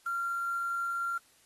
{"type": "tone with quantisation", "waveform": "sine", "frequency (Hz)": 1380, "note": "F6", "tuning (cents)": -21, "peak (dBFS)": -30, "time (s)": [0.06, 1.18], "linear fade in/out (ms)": 5, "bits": 8, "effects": ["white hiss -64 dBFS RMS until 1.45 s", "AAC 32 kbps"]}